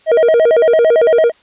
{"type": "tone with vibrato", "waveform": "triangle", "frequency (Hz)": 547, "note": "C#5", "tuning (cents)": -23, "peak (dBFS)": -5, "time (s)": [0.06, 1.32], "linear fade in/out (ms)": 50, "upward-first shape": "square", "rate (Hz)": 8.9, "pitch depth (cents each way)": 260, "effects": ["white hiss -50 dBFS RMS until 1.42 s", "resampled to 8000 Hz"]}